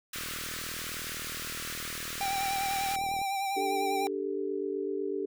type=high-pass noise; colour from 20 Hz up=pink; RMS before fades=-38 dBFS; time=0.13-2.96 s; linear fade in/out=5 ms; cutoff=1200 Hz; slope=48 dB/octave
type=click train; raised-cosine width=2 ms; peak=-32 dBFS; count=122; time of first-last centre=0.16-3.216 s; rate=39.6 Hz
type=tone with vibrato; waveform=square; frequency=784 Hz; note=G5; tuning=in tune; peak=-30 dBFS; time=2.21-4.07 s; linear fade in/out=0 ms; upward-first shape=sine; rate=10 Hz; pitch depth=34 cents each way
type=chord; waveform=sine; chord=D suspended fourth; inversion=none; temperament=equal; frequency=293.7 / 392 / 440 Hz; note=D4 / G4 / A4; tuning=0 / 0 / 0 cents; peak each=-37 / -32 / -36 dBFS; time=3.56-5.26 s; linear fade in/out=10 ms
effects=none